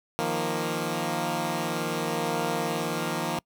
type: chord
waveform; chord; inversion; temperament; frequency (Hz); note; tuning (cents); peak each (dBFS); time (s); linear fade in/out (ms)
10% pulse; Eb suspended second; none; equal; 155.56 / 174.61 / 233.1; Eb3 / F3 / Bb3; 0 / 0 / 0; -23; 0.19-3.39; 0
effects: noise-tail reverb RT60 0.1 s tail -26 dB re dry